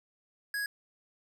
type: tone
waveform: square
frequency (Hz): 1661.2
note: G#6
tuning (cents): 0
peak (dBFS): -32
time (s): 0.54-0.66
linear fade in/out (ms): 2
effects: none